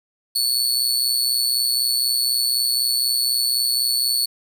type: tone with amplitude modulation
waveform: sawtooth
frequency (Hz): 4435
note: C#8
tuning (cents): 0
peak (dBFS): -12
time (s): 0.35-4.26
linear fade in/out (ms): 10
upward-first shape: sine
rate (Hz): 124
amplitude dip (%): 70
effects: none